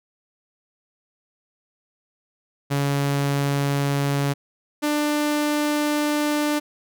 sawtooth tone pair in turn, 141 / 297 Hz, C#3 / D4, +30 / +20 cents, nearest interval octave + minor second, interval 1290 cents, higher second, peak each -16 dBFS, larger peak neither, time 2.7-4.34 / 4.82-6.6 s, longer second, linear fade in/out 20 ms, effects none

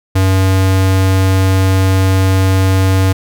square tone, 95 Hz, F#2, 46 cents sharp, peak -9 dBFS, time 0.15-3.13 s, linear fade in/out 10 ms, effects none

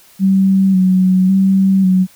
sine tone with vibrato, 189.1 Hz, F#3, 38 cents sharp, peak -8 dBFS, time 0.19-2.07 s, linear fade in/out 50 ms, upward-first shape square, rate 0.91 Hz, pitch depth 30 cents each way, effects white hiss -46 dBFS RMS until 2.15 s

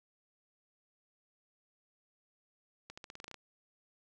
accelerating click train, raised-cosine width 0.2 ms, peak -29 dBFS, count 10, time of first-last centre 2.9-3.343 s, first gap 75 ms, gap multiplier 0.89, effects none

